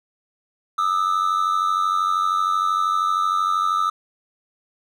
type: tone pair together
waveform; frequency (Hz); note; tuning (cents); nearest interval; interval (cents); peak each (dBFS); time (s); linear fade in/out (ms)
triangle; 1211 / 1303.9; D#6 / E6; -47 / -19; minor second; 128; -19; 0.78-3.9; 5
effects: none